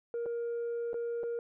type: tone with dropouts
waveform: sine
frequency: 470 Hz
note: A#4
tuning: 14 cents sharp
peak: -30 dBFS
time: 0.14-1.39 s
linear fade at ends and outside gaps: 1 ms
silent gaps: 0.258-0.262 / 0.932-0.942 / 1.233-1.237 s
effects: tanh soft clip ceiling -31 dBFS